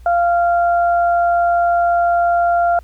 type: tone pair together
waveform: sine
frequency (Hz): 693 / 1387.2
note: F5 / F6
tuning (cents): -14 / -12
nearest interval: octave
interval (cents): 1202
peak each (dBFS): -12 / -22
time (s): 0.06-2.79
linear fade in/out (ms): 2
effects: added 60 Hz sine -37 dBFS peak until 2.83 s + pink hiss -55 dBFS RMS until 2.83 s